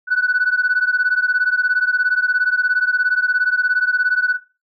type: beating tone pair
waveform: sine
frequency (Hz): 1480 / 1497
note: F#6 / F#6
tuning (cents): 0 / +20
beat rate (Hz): 17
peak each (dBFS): -16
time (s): 0.07-4.38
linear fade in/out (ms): 50
effects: noise-tail reverb RT60 0.3 s tail -19 dB re dry + tanh soft clip ceiling -9 dBFS